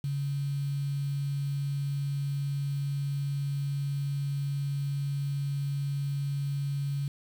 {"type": "tone with quantisation", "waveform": "sine", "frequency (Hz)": 140.7, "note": "C#3", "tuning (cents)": 26, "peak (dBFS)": -28, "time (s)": [0.04, 7.08], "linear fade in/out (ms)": 2, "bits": 8, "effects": []}